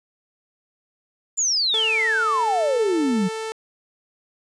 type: exponential sweep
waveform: sine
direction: down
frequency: 7300 to 176.5 Hz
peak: -18 dBFS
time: 1.37-3.29 s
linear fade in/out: 20 ms
type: tone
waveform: sawtooth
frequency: 442.6 Hz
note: A4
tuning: 10 cents sharp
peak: -23 dBFS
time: 1.74-3.52 s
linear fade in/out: 0 ms
effects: resampled to 22050 Hz + 9-bit